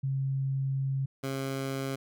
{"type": "tone pair in turn", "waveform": ["sine", "15% pulse"], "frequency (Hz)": [135.2, 135.2], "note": ["C#3", "C#3"], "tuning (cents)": [-43, -43], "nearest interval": "unison", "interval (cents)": 0, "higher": "neither", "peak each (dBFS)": [-27, -25], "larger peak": "second", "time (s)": [[0.03, 1.06], [1.23, 1.96]], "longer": "first", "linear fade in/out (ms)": 10, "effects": []}